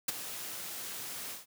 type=noise with ADSR envelope; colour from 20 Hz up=white; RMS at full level=-28 dBFS; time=0.08-1.46 s; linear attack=6 ms; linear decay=20 ms; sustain=-13 dB; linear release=150 ms; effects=high-pass 100 Hz 12 dB/octave